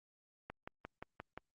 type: click train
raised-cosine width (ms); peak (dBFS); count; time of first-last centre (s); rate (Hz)
0.5; -29; 6; 0.5-1.376; 5.71
effects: Opus 48 kbps